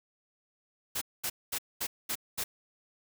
white noise bursts, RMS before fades -33 dBFS, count 6, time 0.95-2.44 s, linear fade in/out 10 ms, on 65 ms, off 220 ms, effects none

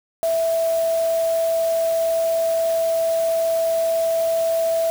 sine tone in noise, 659.3 Hz, E5, in tune, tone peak -17 dBFS, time 0.23-4.9 s, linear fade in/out 0 ms, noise white, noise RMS -35 dBFS, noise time 0.23-4.9 s, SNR +15 dB, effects none

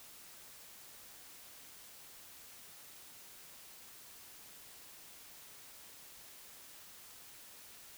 silence, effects white hiss -55 dBFS RMS until 7.97 s

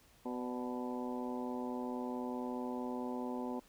harmonic tone with a mistuned harmonic, 124.5 Hz, B2, 14 cents sharp, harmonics 2 / 3 / 4 / 5 / 6 / 7 / 8, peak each -39 / -45 / -46 / -49 / -50 / -47 / -50 dBFS, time 0.25-3.6 s, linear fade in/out 10 ms, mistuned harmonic 5, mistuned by -68 cents, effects pink hiss -65 dBFS RMS until 3.68 s

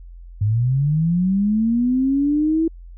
sine linear sweep, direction up, 99.3 to 329.6 Hz, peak -15 dBFS, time 0.41-2.68 s, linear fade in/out 5 ms, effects added 43 Hz sine -36 dBFS peak until 2.97 s

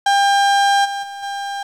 35% pulse tone with level steps, 799 Hz, G5, 33 cents sharp, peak -10 / -20 / -27 / -21 dBFS, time 0.06-1.63 s, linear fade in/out 5 ms, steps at 0.84 / 1.02 / 1.22 s, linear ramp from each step 20 ms, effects low-pass 7000 Hz 12 dB/octave + 8-bit

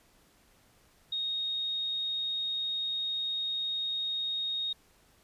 sine tone, 3729 Hz, A#7, in tune, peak -30 dBFS, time 1.12-4.73 s, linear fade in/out 5 ms, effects pink hiss -64 dBFS RMS until 5.23 s + resampled to 32000 Hz

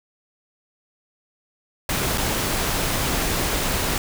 pink noise with dropouts, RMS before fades -23 dBFS, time 1.89-3.98 s, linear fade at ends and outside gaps 2 ms, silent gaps 2.176-2.18 s, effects none

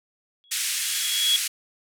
sine tone with exponential growth, 3339 Hz, G#7, 9 cents sharp, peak -16 dBFS, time 0.44-1.36 s, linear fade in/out 0 ms, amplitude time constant 200 ms
white band-pass noise, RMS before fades -27 dBFS, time 0.51-1.48 s, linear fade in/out 10 ms, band 1800 to 11000 Hz, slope 24 dB/octave
effects none

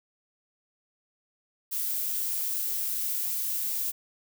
violet noise, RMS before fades -30 dBFS, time 1.71-3.92 s, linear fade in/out 20 ms, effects none

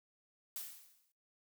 blue noise with exponential decay, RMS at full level -41 dBFS, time 0.56-1.12 s, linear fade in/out 1 ms, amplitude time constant 120 ms, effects noise-tail reverb RT60 0.3 s tail -21 dB re dry

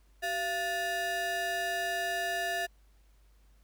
square ring-modulated tone, 534 Hz, C5, 35 cents sharp, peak -28 dBFS, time 0.22-2.67 s, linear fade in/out 20 ms, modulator 1220 Hz, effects added 50 Hz sine -59 dBFS peak until 3.63 s + pink hiss -71 dBFS RMS until 3.63 s

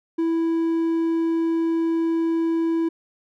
triangle tone, 329.6 Hz, E4, in tune, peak -17 dBFS, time 0.18-2.89 s, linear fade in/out 10 ms, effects none

